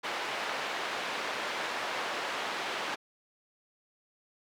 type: band-pass noise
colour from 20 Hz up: pink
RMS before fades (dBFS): -35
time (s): 0.03-2.96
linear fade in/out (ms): 20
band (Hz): 580 to 3300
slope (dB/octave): 12
effects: none